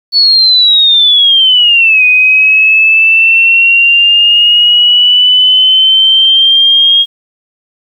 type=linear two-way sweep; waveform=sine; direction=down then up; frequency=4456 to 2489 to 3264 Hz; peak=-3 dBFS; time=0.12-7.06 s; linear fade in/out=50 ms; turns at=2.04 s; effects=7-bit